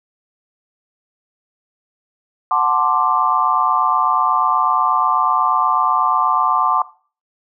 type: chord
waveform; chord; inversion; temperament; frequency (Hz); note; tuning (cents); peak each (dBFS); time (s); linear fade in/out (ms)
sine; D dominant seventh; first; equal; 740 / 880 / 1046.5 / 1174.7; F#5 / A5 / C6 / D6; 0 / 0 / 0 / 0; -21 / -20 / -18 / -17; 2.51-6.82; 2
effects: noise-tail reverb RT60 0.4 s tail -18 dB re dry